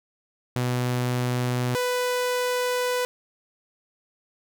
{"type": "tone pair in turn", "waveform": "sawtooth", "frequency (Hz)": [124.1, 496.4], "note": ["B2", "B4"], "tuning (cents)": [9, 9], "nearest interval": "2 octaves", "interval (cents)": 2400, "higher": "second", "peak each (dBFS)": [-19, -19], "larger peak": "neither", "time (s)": [[0.56, 1.75], [1.75, 3.05]], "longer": "second", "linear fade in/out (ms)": 0, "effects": []}